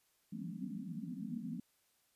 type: band-pass noise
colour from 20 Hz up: pink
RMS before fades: -43 dBFS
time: 0.32-1.6 s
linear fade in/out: 5 ms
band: 160 to 270 Hz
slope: 96 dB/octave
effects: white hiss -75 dBFS RMS until 2.15 s + resampled to 32000 Hz